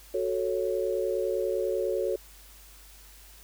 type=chord; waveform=sine; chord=F# minor; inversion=none; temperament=equal; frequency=370 / 440 / 554.4 Hz; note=F#4 / A4 / C#5; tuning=0 / 0 / 0 cents; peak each=-30 dBFS; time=0.14-2.16 s; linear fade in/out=5 ms; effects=added 50 Hz sine -52 dBFS peak until 3.43 s + white hiss -53 dBFS RMS until 3.43 s